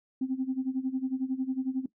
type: tone with tremolo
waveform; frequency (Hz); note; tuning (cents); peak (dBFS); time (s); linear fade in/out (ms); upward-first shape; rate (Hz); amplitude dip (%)
sine; 261.6; C4; 0; -24; 0.21-1.86; 5; sine; 11; 85
effects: noise-tail reverb RT60 0.1 s tail -18 dB re dry + tanh soft clip ceiling -20 dBFS